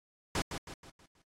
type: noise with echo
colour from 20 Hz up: pink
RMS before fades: -32 dBFS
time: 0.35-0.42 s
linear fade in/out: 2 ms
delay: 160 ms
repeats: 5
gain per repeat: -7 dB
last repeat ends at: 1.22 s
effects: low-pass 8000 Hz 12 dB/octave + AAC 48 kbps